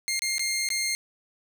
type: tone with dropouts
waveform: 15% pulse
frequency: 2119 Hz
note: C7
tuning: 21 cents sharp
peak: -19 dBFS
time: 0.08-0.95 s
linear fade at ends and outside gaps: 0 ms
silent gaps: 0.193-0.22 / 0.382-0.394 / 0.688-0.703 s
effects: none